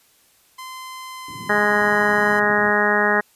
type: tone with pitch glide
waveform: sawtooth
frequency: 1034 to 1014.5 Hz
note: C6 to B5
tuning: -21 to +46 cents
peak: -29 dBFS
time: 0.58-2.4 s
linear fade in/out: 10 ms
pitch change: -33 cents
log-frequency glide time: 1.09-1.97 s
type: band-pass noise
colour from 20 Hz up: pink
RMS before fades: -39 dBFS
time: 1.28-2.71 s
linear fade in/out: 5 ms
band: 110 to 310 Hz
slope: 24 dB/octave
type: harmonic tone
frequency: 207.7 Hz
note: G#3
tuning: in tune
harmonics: 1 / 2 / 3 / 4 / 5 / 6 / 7 / 8 / 9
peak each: -26 / -23 / -25 / -24 / -27 / -26 / -26 / -22 / -21 dBFS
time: 1.49-3.21 s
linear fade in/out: 10 ms
effects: white hiss -57 dBFS RMS until 3.35 s + resampled to 32000 Hz